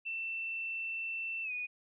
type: tone with pitch glide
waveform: sine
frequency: 2679 to 2471 Hz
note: E7 to D#7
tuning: +27 to -13 cents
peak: -35 dBFS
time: 0.05-1.67 s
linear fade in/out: 20 ms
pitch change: -140 cents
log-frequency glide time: 1.43-1.52 s
effects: none